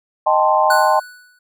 sine chord, A half-diminished seventh, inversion second, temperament equal with one note detuned, 622.3 / 786.7 / 880 / 1046.5 Hz, Eb5 / G5 / A5 / C6, 0 / +6 / 0 / 0 cents, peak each -17 dBFS, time 0.26-1 s, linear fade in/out 10 ms
square tone with exponential decay, 1480 Hz, F#6, in tune, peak -15 dBFS, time 0.7-1.39 s, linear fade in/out 5 ms, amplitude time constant 150 ms
effects none

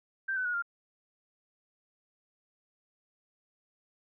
sine tone with pitch steps, 1568 / 1508.5 / 1451.2 / 1396.1 Hz, G6 / F#6 / F#6 / F6, 0 / +33 / -34 / -1 cents, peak -29 dBFS, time 0.28-0.624 s, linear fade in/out 10 ms, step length 86 ms, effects none

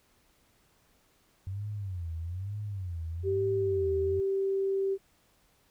sine tone with vibrato, 92.5 Hz, F#2, in tune, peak -33 dBFS, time 1.47-4.2 s, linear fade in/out 0 ms, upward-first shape sine, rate 1.1 Hz, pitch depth 220 cents each way
sine tone, 389.1 Hz, G4, 13 cents flat, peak -26 dBFS, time 3.23-4.98 s, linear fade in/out 50 ms
effects pink hiss -67 dBFS RMS until 5.7 s

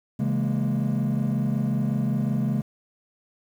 triangle chord, A# half-diminished seventh, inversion first, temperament equal with one note detuned, 136.53 / 164.81 / 207.7 / 233.1 Hz, C#3 / E3 / G#3 / A#3, -26 / 0 / 0 / 0 cents, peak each -23 / -29 / -23 / -26 dBFS, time 0.19-2.62 s, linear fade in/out 10 ms, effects tanh soft clip ceiling -15 dBFS + 9-bit

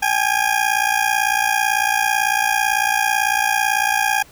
20% pulse ring-modulated tone, 816 Hz, G#5, 31 cents flat, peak -8 dBFS, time 0.02-4.23 s, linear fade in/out 10 ms, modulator 29 Hz, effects pink hiss -47 dBFS RMS until 4.31 s

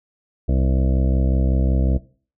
harmonic tone, 65.41 Hz, C2, in tune, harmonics 1 / 2 / 3 / 4 / 5 / 7 / 8 / 9 / 10, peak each -17 / -23 / -27 / -29 / -31 / -34 / -35 / -36 / -37 dBFS, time 0.48-1.98 s, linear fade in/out 10 ms, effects noise-tail reverb RT60 0.4 s tail -18 dB re dry

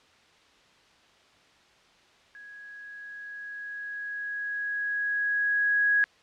sine tone with level ramp, 1661.2 Hz, G#6, in tune, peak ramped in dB -44 to -19 dBFS, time 2.35-6.04 s, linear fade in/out 0 ms, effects white hiss -59 dBFS RMS until 6.22 s + low-pass 4000 Hz 12 dB/octave

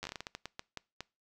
slowing click train, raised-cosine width 0.2 ms, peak -22 dBFS, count 14, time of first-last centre 0.03-1.006 s, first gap 10 ms, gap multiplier 1.3, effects noise-tail reverb RT60 0.3 s tail -24 dB re dry

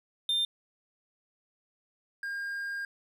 triangle tone pair in turn, 3600 / 1611.5 Hz, A7 / G6, +39 / +47 cents, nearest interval octave + major second, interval 1392 cents, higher first, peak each -24 / -31 dBFS, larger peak first, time 0.29-0.45 / 2.23-2.85 s, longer second, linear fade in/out 2 ms, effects none

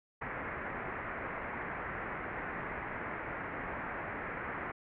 white low-pass noise, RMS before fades -40 dBFS, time 0.21-4.72 s, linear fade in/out 10 ms, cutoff 2100 Hz, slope 48 dB/octave, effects none

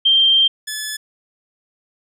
sine / 10% pulse tone pair in turn, 3162 / 1723.1 Hz, G7 / A6, +14 / -37 cents, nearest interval major seventh, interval 1051 cents, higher first, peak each -10 / -15 dBFS, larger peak first, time 0.05-0.48 / 0.67-0.97 s, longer first, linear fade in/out 10 ms, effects none

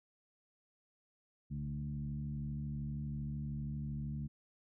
sine tone with frequency modulation, 144.3 Hz, D3, 30 cents flat, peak -37 dBFS, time 1.5-4.28 s, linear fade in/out 20 ms, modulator 72.8 Hz, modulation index 1, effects none

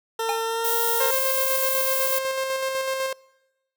20% pulse tone with pitch glide, 452.4 to 463 Hz, A4 to A#4, +48 to -12 cents, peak -19 dBFS, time 0.19-1.11 s, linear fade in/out 5 ms, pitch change +40 cents, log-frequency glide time 0.46-0.74 s
square tone with exponential decay, 818 Hz, G#5, 26 cents flat, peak -22 dBFS, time 0.29-0.49 s, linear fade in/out 1 ms, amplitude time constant 42 ms
violet noise, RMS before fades -25 dBFS, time 0.64-2.19 s, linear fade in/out 10 ms
sawtooth tone with tremolo, 530 Hz, C5, 22 cents sharp, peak -19 dBFS, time 1-3.13 s, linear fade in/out 5 ms, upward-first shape square, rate 8 Hz, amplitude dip 30%
effects noise-tail reverb RT60 1.0 s tail -24 dB re dry

